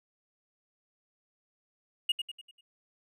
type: tone with echo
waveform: triangle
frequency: 2864 Hz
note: F7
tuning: 43 cents sharp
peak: -22 dBFS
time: 2.09-2.12 s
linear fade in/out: 5 ms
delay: 98 ms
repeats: 5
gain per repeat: -7 dB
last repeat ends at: 2.61 s
effects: none